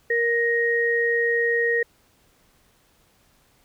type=tone pair together; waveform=sine; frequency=468.1 / 1872.4 Hz; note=A#4 / A#6; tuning=+7 / +7 cents; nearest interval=2 octaves; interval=2400 cents; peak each=-22 / -21 dBFS; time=0.1-1.83 s; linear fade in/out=5 ms; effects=pink hiss -61 dBFS RMS until 3.64 s